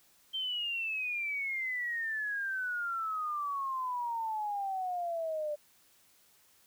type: exponential sweep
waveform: sine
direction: down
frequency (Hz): 3144 to 588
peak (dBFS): -32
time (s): 0.33-5.56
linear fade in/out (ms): 20
effects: white hiss -65 dBFS RMS until 6.66 s